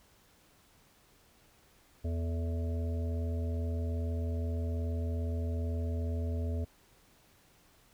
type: harmonic tone with a mistuned harmonic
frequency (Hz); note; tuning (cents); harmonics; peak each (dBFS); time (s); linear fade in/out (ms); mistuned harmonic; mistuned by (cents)
82.41; E2; 0; 1 / 3 / 5 / 7 / 8; -31 / -41 / -45 / -48 / -49; 2.04-6.65; 10; 5; +78
effects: pink hiss -64 dBFS RMS until 7.93 s